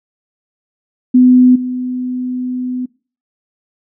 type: tone with level steps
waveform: sine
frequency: 251.6 Hz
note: B3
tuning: 32 cents sharp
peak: -4 / -17 dBFS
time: 1.14-2.86 s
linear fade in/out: 10 ms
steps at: 1.55 s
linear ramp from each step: 10 ms
effects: noise-tail reverb RT60 0.4 s tail -23 dB re dry